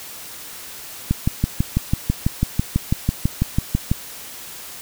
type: click train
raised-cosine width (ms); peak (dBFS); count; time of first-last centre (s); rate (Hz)
5; -4; 18; 1.11-3.915; 6.06
effects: white hiss -36 dBFS RMS until 4.81 s